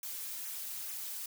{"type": "noise with flanger", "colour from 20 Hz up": "blue", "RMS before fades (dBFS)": -41, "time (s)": [0.03, 1.26], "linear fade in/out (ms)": 2, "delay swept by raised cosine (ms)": [0.22, 5.92], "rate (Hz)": 2.3, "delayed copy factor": -0.8, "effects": []}